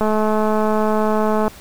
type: click train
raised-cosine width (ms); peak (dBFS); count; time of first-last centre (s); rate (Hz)
1; -6; 317; 0.01-1.48; 215
effects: pink hiss -41 dBFS RMS until 1.6 s